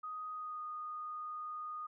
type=tone with pitch glide; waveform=sine; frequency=1249 to 1232.5 Hz; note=D#6 to D#6; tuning=+6 to -17 cents; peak=-40 dBFS; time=0.03-1.87 s; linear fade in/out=10 ms; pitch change=-23 cents; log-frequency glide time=0.33-0.62 s; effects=none